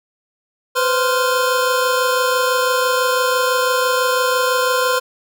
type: tone cluster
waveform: square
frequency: 502 / 528 / 1041 / 1398 Hz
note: B4 / C5 / C6 / F6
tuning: +28 / +16 / -9 / +1 cents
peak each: -19 / -28 / -20 / -22 dBFS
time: 0.75-5 s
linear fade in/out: 20 ms
effects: none